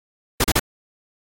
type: noise bursts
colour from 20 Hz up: pink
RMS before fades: -17 dBFS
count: 3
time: 0.4-0.596 s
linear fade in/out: 5 ms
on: 42 ms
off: 35 ms
effects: AAC 48 kbps